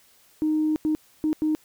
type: tone bursts at uneven times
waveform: sine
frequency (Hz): 309.2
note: D#4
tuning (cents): -11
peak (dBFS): -19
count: 4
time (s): 0.42-0.76 / 0.85-0.95 / 1.24-1.33 / 1.42-1.55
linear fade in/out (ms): 0
effects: tanh soft clip ceiling -15 dBFS + white hiss -58 dBFS RMS until 1.64 s